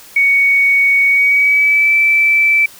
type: tone with pitch glide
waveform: sine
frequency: 2233 to 2322 Hz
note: C#7 to D7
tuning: +12 to -20 cents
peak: -8 dBFS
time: 0.16-2.66 s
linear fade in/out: 5 ms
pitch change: +68 cents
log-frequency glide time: 1.07-1.95 s
effects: white hiss -39 dBFS RMS until 2.79 s